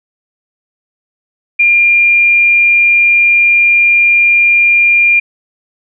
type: tone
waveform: sine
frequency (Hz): 2400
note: D7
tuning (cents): +37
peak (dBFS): -5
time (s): 1.59-5.2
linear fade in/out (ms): 10
effects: none